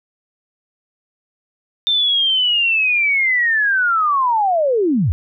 sine linear sweep, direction down, 3600 to 67.6 Hz, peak -13 dBFS, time 1.87-5.12 s, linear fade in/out 0 ms, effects none

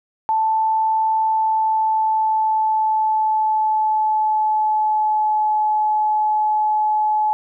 sine tone with pitch glide, 880 to 854.9 Hz, A5 to G#5, 0 to +50 cents, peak -15 dBFS, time 0.29-7.33 s, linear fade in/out 0 ms, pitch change -50 cents, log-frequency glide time 1.15-5.58 s, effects none

